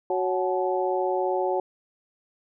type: harmonic tone with a mistuned harmonic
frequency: 185 Hz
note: F#3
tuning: in tune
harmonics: 2 / 3 / 4 / 5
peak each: -26 / -28 / -29 / -30 dBFS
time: 0.1-1.6 s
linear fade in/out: 2 ms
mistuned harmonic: 5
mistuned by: -120 cents
effects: none